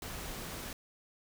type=noise; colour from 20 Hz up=pink; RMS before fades=-42 dBFS; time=0.02-0.73 s; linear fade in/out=2 ms; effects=none